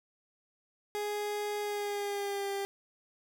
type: tone with pitch glide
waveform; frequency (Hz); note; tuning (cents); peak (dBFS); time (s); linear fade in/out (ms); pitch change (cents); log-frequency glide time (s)
30% pulse; 415.3 to 397; G#4 to G4; 0 to +22; -30; 0.95-2.65; 0; -78; 1.6-2.51
effects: none